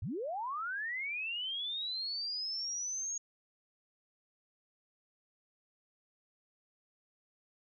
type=linear sweep; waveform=sine; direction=up; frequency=69.3 to 6640 Hz; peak=-35 dBFS; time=0.02-3.18 s; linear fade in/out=5 ms; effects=none